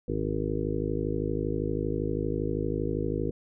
harmonic tone, 52.6 Hz, G#1, 23 cents sharp, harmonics 1 / 2 / 3 / 5 / 6 / 7 / 8 / 9, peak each -35 / -35 / -35 / -35 / -35 / -35 / -35 / -35 dBFS, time 0.08-3.31 s, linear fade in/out 5 ms, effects none

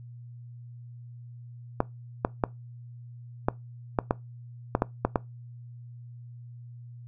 clicks, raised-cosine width 1 ms, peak -8 dBFS, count 10, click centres 1.804 / 2.249 / 2.438 / 3.485 / 3.988 / 4.109 / 4.751 / 4.821 / 5.05 / 5.158 s, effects noise-tail reverb RT60 0.2 s tail -21 dB re dry + added 120 Hz sine -42 dBFS peak until 7.07 s

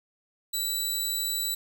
15% pulse tone, 3951 Hz, B7, in tune, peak -20 dBFS, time 0.53-1.55 s, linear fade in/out 10 ms, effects none

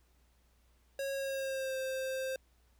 square tone with pitch glide, 548 to 526 Hz, C#5 to C5, -20 to +9 cents, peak -35 dBFS, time 0.99-2.36 s, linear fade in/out 2 ms, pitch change -71 cents, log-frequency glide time 1.13-1.77 s, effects added 60 Hz sine -66 dBFS peak until 2.79 s + pink hiss -73 dBFS RMS until 2.79 s

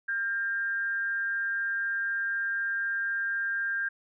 sine tone with amplitude modulation, 1600 Hz, G6, 35 cents sharp, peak -25 dBFS, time 0.08-3.89 s, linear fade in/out 10 ms, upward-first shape sine, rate 204 Hz, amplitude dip 45%, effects none

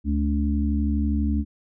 harmonic tone, 72.2 Hz, D2, 29 cents flat, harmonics 1 / 3 / 4, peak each -22 / -25 / -28 dBFS, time 0.04-1.45 s, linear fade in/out 50 ms, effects none

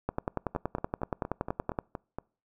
two click trains, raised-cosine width 1 ms, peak -21 / -15 dBFS, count 8 / 19, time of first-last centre 0.55-2.186 / 0.09-1.788 s, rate 4.28 / 10.6 Hz, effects noise-tail reverb RT60 0.4 s tail -26 dB re dry

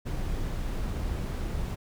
brown noise, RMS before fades -31 dBFS, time 0.05-1.76 s, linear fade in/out 20 ms, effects none

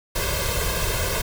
pink noise with comb filter, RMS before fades -24 dBFS, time 0.15-1.22 s, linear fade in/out 10 ms, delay 1.9 ms, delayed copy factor +0.9, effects none

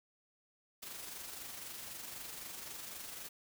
white noise with amplitude modulation, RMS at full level -45 dBFS, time 0.82-3.29 s, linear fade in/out 10 ms, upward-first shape sine, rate 23.9 Hz, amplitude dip 40%, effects none

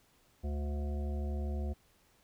harmonic tone with a mistuned harmonic, 72.2 Hz, D2, 29 cents flat, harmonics 1 / 3 / 5 / 7 / 9 / 10, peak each -33 / -43 / -47 / -50 / -52 / -53 dBFS, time 0.43-1.74 s, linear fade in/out 20 ms, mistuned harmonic 7, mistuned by +43 cents, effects pink hiss -68 dBFS RMS until 2.23 s

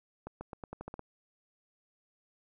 accelerating click train, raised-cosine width 1 ms, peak -27 dBFS, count 9, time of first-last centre 0.27-0.993 s, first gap 140 ms, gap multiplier 0.87, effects none

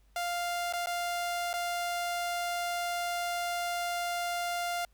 sawtooth tone with dropouts, 698.5 Hz, F5, in tune, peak -27 dBFS, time 0.16-4.85 s, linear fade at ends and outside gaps 2 ms, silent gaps 0.726-0.735 / 0.86-0.87 / 1.531-1.538 s, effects added 50 Hz sine -61 dBFS peak until 4.93 s + pink hiss -72 dBFS RMS until 4.93 s

